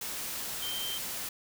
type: tone in noise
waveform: sine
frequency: 3136 Hz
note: G7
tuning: in tune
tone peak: -35 dBFS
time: 0.62-0.98 s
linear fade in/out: 5 ms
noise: white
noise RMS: -37 dBFS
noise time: 0.01-1.29 s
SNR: -1 dB
effects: none